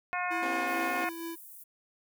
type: harmonic tone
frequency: 358.8 Hz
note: F4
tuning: 47 cents sharp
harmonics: 2 / 3 / 4 / 5 / 6 / 7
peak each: -34 / -36 / -37 / -38 / -39 / -39 dBFS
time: 0.13-1.09 s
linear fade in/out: 0 ms
type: tone with tremolo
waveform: square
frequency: 332.8 Hz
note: E4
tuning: 17 cents sharp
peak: -36 dBFS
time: 0.3-1.36 s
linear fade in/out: 20 ms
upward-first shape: sine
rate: 4.4 Hz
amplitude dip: 40%
type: chord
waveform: 20% pulse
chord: C# half-diminished seventh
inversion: third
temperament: equal with one note detuned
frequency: 246.9 / 271 / 329.6 / 392 Hz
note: B3 / C#4 / E4 / G4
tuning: 0 / -39 / 0 / 0 cents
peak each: -37 / -34 / -40 / -38 dBFS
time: 0.42-1.05 s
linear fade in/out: 10 ms
type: high-pass noise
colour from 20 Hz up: pink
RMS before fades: -49 dBFS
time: 0.67-1.64 s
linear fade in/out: 10 ms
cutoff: 11000 Hz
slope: 24 dB/octave
effects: none